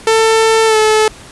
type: tone with pitch glide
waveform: sawtooth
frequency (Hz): 445.8 to 432.9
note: A4 to A4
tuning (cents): +23 to -28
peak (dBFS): -4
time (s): 0.07-1.08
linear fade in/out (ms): 2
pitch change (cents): -51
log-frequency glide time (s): 0.66-0.77
effects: pink hiss -36 dBFS RMS until 1.31 s + resampled to 24000 Hz